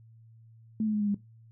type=tone with pitch steps; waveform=sine; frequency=218.1 / 214.1 / 210.2 / 206.3 / 202.6 Hz; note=A3 / A3 / G#3 / G#3 / G#3; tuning=-15 / -47 / +21 / -11 / -43 cents; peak=-25 dBFS; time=0.8-1.145 s; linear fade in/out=2 ms; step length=69 ms; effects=noise-tail reverb RT60 0.2 s tail -18 dB re dry + added 113 Hz sine -52 dBFS peak until 1.51 s